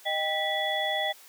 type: tone cluster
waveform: sine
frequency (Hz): 620 / 789 / 1961 / 3392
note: D#5 / G5 / B6 / G#7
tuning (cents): -6 / +11 / -13 / +36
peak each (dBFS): -31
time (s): 0.05-1.13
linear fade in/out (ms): 20
effects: white hiss -52 dBFS RMS until 1.28 s + high-pass 400 Hz 12 dB/octave